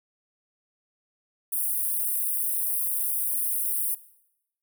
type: high-pass noise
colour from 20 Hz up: white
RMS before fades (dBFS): -27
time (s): 1.52-3.95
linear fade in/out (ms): 10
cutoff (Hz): 8900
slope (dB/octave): 96
effects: noise-tail reverb RT60 0.8 s tail -18 dB re dry